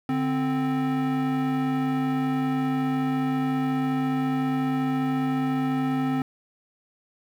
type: tone pair together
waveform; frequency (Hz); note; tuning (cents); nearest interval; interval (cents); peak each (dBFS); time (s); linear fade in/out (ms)
square; 146.82 / 261.4; D3 / C4; 0 / -1; minor seventh; 999; -31 / -24; 0.09-6.22; 2
effects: low-pass 2000 Hz 12 dB/octave + 8-bit